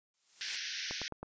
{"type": "noise with exponential growth", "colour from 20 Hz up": "blue", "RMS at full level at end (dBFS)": -36, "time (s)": [0.14, 0.56], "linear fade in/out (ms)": 1, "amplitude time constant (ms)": 90}
{"type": "band-pass noise", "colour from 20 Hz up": "white", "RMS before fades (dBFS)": -40, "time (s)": [0.41, 1.08], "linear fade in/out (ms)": 0, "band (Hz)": [1500, 6000], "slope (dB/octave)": 96}
{"type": "click train", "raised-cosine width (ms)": 1, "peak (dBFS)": -27, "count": 4, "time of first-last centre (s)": [0.91, 1.23], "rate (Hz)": 9.38}
{"effects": ["resampled to 16000 Hz"]}